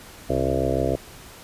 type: harmonic tone with a mistuned harmonic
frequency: 66.6 Hz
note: C2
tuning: 31 cents sharp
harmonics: 1 / 2 / 4 / 5 / 6 / 7 / 8 / 9 / 10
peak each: -29 / -29 / -29 / -29 / -29 / -29 / -29 / -29 / -29 dBFS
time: 0.29-0.96 s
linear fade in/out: 10 ms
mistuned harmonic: 1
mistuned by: +47 cents
effects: pink hiss -44 dBFS RMS until 1.43 s + resampled to 32000 Hz